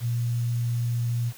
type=tone with quantisation; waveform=sine; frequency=119 Hz; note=A#2; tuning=36 cents sharp; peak=-23 dBFS; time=0-1.33 s; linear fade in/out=50 ms; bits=8; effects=white hiss -48 dBFS RMS until 1.37 s